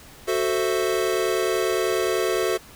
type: chord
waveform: square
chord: F# half-diminished seventh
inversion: none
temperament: equal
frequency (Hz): 370 / 440 / 523.3 / 659.3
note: F#4 / A4 / C5 / E5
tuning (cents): 0 / 0 / 0 / 0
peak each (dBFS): -25 / -26 / -30 / -30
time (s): 0.27-2.58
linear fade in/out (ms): 20
effects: pink hiss -46 dBFS RMS until 2.75 s